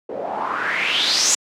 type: noise with low-pass filter sweep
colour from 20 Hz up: white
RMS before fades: -21 dBFS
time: 0.09-1.35 s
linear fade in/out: 5 ms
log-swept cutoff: 470 to 7300 Hz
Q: 4.9
effects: high-pass 200 Hz 12 dB/octave